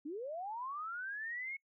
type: linear sweep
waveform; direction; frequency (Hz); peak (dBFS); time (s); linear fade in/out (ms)
sine; up; 272.2 to 2203; -39; 0.05-1.57; 10
effects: noise-tail reverb RT60 0.1 s tail -24 dB re dry